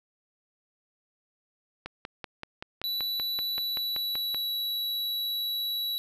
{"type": "click train", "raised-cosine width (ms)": 0.3, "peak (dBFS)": -20, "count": 14, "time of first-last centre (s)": [1.86, 4.346], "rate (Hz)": 5.23}
{"type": "tone with pitch glide", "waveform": "square", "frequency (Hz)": [3951, 3919], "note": ["B7", "B7"], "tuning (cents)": [0, -14], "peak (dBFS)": -29, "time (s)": [2.84, 5.98], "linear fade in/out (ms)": 0, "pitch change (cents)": -14, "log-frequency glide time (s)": [3.51, 4.52]}
{"effects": []}